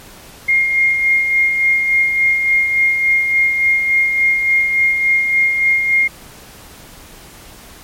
sine tone with tremolo, 2130 Hz, C7, 30 cents sharp, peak -9 dBFS, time 0.48-6.08 s, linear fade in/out 10 ms, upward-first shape sine, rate 3.5 Hz, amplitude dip 45%, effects pink hiss -39 dBFS RMS until 7.83 s + MP3 64 kbps

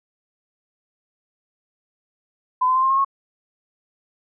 sine tone with pitch steps, 1012 / 1027.9 / 1044.1 / 1060.5 / 1077.1 / 1094.1 Hz, B5 / C6 / C6 / C6 / C6 / C#6, +42 / -31 / -4 / +23 / +50 / -23 cents, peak -15 dBFS, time 2.61-3.048 s, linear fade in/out 10 ms, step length 73 ms, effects none

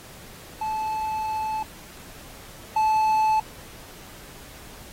triangle tone pair in turn, 870 / 870 Hz, A5 / A5, -20 / -20 cents, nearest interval unison, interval 0 cents, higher neither, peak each -23 / -16 dBFS, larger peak second, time 0.61-1.63 / 2.76-3.4 s, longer first, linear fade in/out 5 ms, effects pink hiss -45 dBFS RMS until 4.92 s + AAC 48 kbps

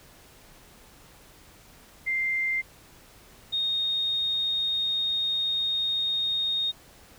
sine tone pair in turn, 2093 / 3706 Hz, C7 / A#7, 0 / -11 cents, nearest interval minor seventh, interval 989 cents, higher second, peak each -24 dBFS, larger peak neither, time 2.06-2.62 / 3.52-6.72 s, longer second, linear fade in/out 20 ms, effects pink hiss -53 dBFS RMS until 7.18 s

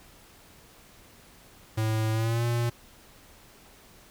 square tone with pitch glide, 110 to 118.58 Hz, A2 to A#2, 0 to +30 cents, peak -25 dBFS, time 1.77-2.7 s, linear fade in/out 10 ms, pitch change +130 cents, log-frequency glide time 2.12-2.45 s, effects pink hiss -54 dBFS RMS until 4.1 s

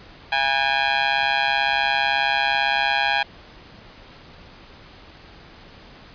15% pulse tone with amplitude modulation, 817 Hz, G#5, 29 cents flat, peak -8 dBFS, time 0.32-3.23 s, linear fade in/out 5 ms, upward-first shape sine, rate 138 Hz, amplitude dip 85%, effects pink hiss -45 dBFS RMS until 6.14 s + resampled to 11025 Hz

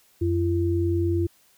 sine tone pair together, 90.05 / 340 Hz, F#2 / F4, -46 / -46 cents, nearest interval octave + major seventh, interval 2300 cents, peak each -23 dBFS, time 0.21-1.27 s, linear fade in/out 10 ms, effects white hiss -60 dBFS RMS until 1.57 s

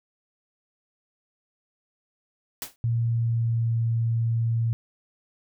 white noise with exponential decay, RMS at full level -29 dBFS, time 2.62-2.76 s, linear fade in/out 1 ms, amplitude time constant 29 ms
sine tone with pitch glide, 116.54 to 115 Hz, A#2 to A#2, 0 to -23 cents, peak -21 dBFS, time 2.84-4.73 s, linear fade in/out 0 ms, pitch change -23 cents, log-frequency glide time 2.94-3.75 s
effects none

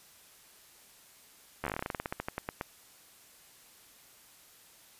slowing click train, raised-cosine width 0.5 ms, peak -18 dBFS, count 21, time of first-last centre 1.64-2.611 s, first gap 12 ms, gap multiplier 1.13, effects white hiss -58 dBFS RMS until 4.99 s + resampled to 32000 Hz

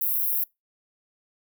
pink high-pass noise, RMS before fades -25 dBFS, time 0.01-0.44 s, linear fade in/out 5 ms, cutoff 12000 Hz, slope 48 dB/octave, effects noise-tail reverb RT60 0.2 s tail -25 dB re dry

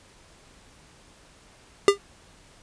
square tone with exponential decay, 401 Hz, G4, 39 cents sharp, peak -9 dBFS, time 1.88-1.98 s, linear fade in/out 1 ms, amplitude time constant 21 ms, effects pink hiss -54 dBFS RMS until 2.62 s + resampled to 22050 Hz

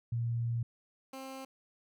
sine / 15% pulse tone pair in turn, 117.3 / 265.7 Hz, A#2 / C4, +11 / +27 cents, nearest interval octave + major second, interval 1416 cents, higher second, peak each -30 / -36 dBFS, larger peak first, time 0.12-0.63 / 1.13-1.45 s, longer first, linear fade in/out 5 ms, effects none

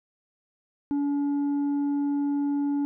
sine tone with tanh clipping, 285.5 Hz, D4, 49 cents flat, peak -24 dBFS, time 0.91-2.85 s, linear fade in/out 0 ms, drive 4 dB, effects none

